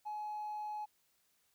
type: tone with hard clipping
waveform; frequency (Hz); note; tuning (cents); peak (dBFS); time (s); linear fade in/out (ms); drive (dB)
sine; 845; G#5; +30; -39; 0.05-0.86; 20; 1
effects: white hiss -75 dBFS RMS until 1.54 s